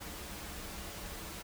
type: noise with comb filter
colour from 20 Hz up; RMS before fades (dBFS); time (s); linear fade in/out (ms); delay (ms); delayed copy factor
pink; -44; 0-1.43; 20; 7.8; -0.55
effects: none

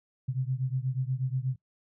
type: beating tone pair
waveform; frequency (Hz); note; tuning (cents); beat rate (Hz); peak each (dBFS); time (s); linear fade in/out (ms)
sine; 126.7 / 135; B2 / C#3; +45 / -45; 8.3; -30 / -31; 0.28-1.56; 10
effects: noise-tail reverb RT60 0.1 s tail -20 dB re dry

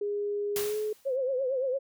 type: tone with pitch glide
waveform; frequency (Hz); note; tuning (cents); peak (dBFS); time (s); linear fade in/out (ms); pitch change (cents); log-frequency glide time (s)
sine; 410.2 to 426.9; G#4 to G#4; -21 to +48; -28; 0.01-0.93; 5; +69; 0.59-0.77
type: noise with exponential decay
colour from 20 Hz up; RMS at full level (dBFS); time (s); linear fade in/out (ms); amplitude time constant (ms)
white; -32; 0.56-1.16; 1; 130
type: tone with vibrato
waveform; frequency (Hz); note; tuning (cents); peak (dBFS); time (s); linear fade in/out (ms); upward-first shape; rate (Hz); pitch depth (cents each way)
sine; 523.3; C5; 0; -26; 1.05-1.79; 20; triangle; 8.8; 110
effects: none

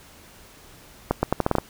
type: accelerating click train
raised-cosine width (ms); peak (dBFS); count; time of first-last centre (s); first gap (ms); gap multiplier
1; -5; 8; 1.11-1.584; 120; 0.8
effects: pink hiss -49 dBFS RMS until 1.69 s

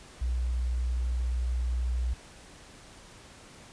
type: tone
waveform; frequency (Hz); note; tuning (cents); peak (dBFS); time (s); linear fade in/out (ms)
sine; 61.3; B1; -12; -26; 0.21-2.14; 10
effects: pink hiss -51 dBFS RMS until 3.72 s + resampled to 22050 Hz

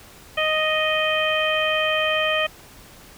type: harmonic tone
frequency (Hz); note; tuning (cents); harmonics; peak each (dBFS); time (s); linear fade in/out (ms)
622.3; D#5; 0; 1 / 2 / 3 / 4 / 5; -23 / -27 / -26 / -25 / -26; 0.37-2.47; 10
effects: pink hiss -46 dBFS RMS until 3.17 s

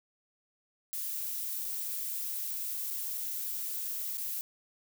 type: noise with dropouts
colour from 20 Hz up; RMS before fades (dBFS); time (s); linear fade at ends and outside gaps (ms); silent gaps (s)
violet; -36; 0.93-4.41; 0; 1.645-1.649 / 2.903-2.907 / 3.174-3.178 / 4.172-4.18
effects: none

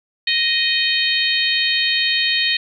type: harmonic tone with a mistuned harmonic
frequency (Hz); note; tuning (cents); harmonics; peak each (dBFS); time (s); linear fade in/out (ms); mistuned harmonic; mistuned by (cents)
622.3; D#5; 0; 3 / 4 / 5 / 6 / 7; -22 / -22 / -22 / -22 / -22; 0.27-2.57; 5; 7; -23
effects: none

